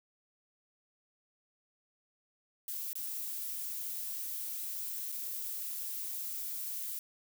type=noise with dropouts; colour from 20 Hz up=violet; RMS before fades=-39 dBFS; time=2.68-6.99 s; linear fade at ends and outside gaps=1 ms; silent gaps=2.931-2.954 / 5.119-5.124 s; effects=none